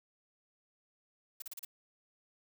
blue noise bursts, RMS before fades -43 dBFS, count 5, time 1.4-1.65 s, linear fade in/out 5 ms, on 22 ms, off 35 ms, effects none

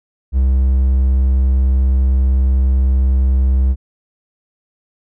triangle tone, 65.41 Hz, C2, in tune, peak -8 dBFS, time 0.32-3.76 s, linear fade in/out 50 ms, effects none

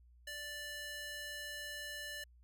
square tone with high-pass filter, 587.3 Hz, D5, in tune, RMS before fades -45 dBFS, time 0.27-2.24 s, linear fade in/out 5 ms, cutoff 1600 Hz, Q 1.1, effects added 60 Hz sine -60 dBFS peak until 2.43 s

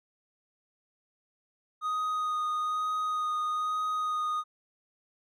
triangle tone with vibrato, 1243 Hz, D#6, 2 cents flat, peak -26 dBFS, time 1.81-4.44 s, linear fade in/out 50 ms, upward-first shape sine, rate 1.1 Hz, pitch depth 12 cents each way, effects none

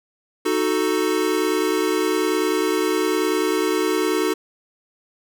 square chord, D# diminished, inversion none, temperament equal, 311.1 / 370 / 440 Hz, D#4 / F#4 / A4, 0 / 0 / 0 cents, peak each -24 / -23 / -24 dBFS, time 0.45-4.34 s, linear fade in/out 10 ms, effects none

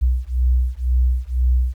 sine beating tone pair, 61.4 / 63.4 Hz, B1 / B1, -9 / +46 cents, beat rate 2 Hz, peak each -18 dBFS, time 0.01-1.74 s, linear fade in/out 20 ms, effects 9-bit

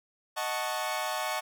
sawtooth chord, D# half-diminished seventh, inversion none, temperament equal, 622.3 / 740 / 880 / 1108.7 Hz, D#5 / F#5 / A5 / C#6, 0 / 0 / 0 / 0 cents, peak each -32 dBFS, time 0.36-1.41 s, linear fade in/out 20 ms, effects none

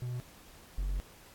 triangle tone pair in turn, 123.47 / 46.25 Hz, B2 / F#1, 0 / 0 cents, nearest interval octave + perfect fourth, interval 1700 cents, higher first, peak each -32 / -28 dBFS, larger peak second, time 0.02-0.2 / 0.78-1 s, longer second, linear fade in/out 0 ms, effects pink hiss -56 dBFS RMS until 1.34 s + AAC 64 kbps

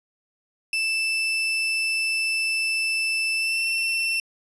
35% pulse tone with pitch glide, 2646 to 2691 Hz, E7 to E7, +6 to +35 cents, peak -20 dBFS, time 0.73-4.2 s, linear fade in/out 2 ms, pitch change +29 cents, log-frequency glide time 3.36-3.66 s, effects resampled to 24000 Hz + 9-bit

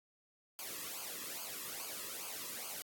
white noise with flanger, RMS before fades -44 dBFS, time 0.59-2.82 s, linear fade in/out 0 ms, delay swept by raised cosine 0.53 to 1.36 ms, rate 2.4 Hz, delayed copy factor -0.8, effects AAC 64 kbps

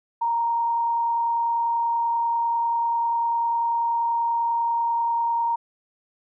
sine tone with frequency modulation, 932.3 Hz, A#5, in tune, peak -20 dBFS, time 0.21-5.56 s, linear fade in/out 10 ms, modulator 30.2 Hz, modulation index 0.29, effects none

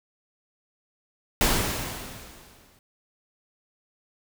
pink noise with exponential decay, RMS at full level -20 dBFS, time 1.41-2.79 s, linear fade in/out 1 ms, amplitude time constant 300 ms, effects none

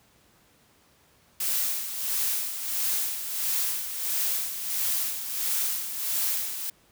blue noise with tremolo, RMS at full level -26 dBFS, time 1.4-6.7 s, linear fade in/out 5 ms, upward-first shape sine, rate 1.5 Hz, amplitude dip 60%, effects pink hiss -61 dBFS RMS until 6.91 s + high-pass 60 Hz 12 dB/octave

